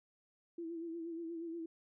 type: tone with vibrato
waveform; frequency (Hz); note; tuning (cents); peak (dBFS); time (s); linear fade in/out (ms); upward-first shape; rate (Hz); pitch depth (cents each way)
sine; 333.1; E4; +18; -40; 0.58-1.66; 5; sine; 8.4; 48
effects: none